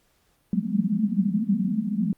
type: band-pass noise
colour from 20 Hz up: white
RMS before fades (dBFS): -24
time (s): 0.53-2.13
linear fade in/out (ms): 2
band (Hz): 180 to 230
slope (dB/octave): 96
effects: pink hiss -66 dBFS RMS until 2.17 s + Opus 48 kbps